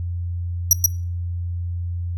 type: tone with echo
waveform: sawtooth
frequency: 5800 Hz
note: F#8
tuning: 35 cents flat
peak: -6 dBFS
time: 0.71-0.73 s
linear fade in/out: 2 ms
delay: 130 ms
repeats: 1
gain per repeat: -2 dB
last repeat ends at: 0.86 s
effects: noise-tail reverb RT60 0.4 s tail -23 dB re dry + added 87 Hz sine -23 dBFS peak until 2.17 s